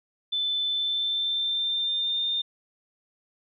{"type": "tone with pitch glide", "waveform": "sine", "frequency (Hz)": [3520, 3619], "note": ["A7", "A7"], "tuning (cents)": [0, 48], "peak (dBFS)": -24, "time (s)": [0.32, 2.42], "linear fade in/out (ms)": 10, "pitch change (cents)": 48, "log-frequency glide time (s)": [0.67, 2.24], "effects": []}